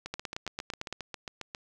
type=two click trains; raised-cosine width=0.2 ms; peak=-20 / -17 dBFS; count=12 / 8; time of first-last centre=0.06-1.548 / 0.14-0.927 s; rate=7.39 / 8.9 Hz; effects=none